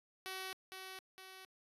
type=tone with echo; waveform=5% pulse; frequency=377.8 Hz; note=F#4; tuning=36 cents sharp; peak=-31 dBFS; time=0.26-0.53 s; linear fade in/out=0 ms; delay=460 ms; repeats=2; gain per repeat=-5 dB; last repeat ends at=1.45 s; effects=resampled to 32000 Hz